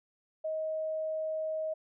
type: tone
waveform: sine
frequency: 630 Hz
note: D#5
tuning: 21 cents sharp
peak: -31 dBFS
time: 0.44-1.74 s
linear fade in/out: 10 ms
effects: none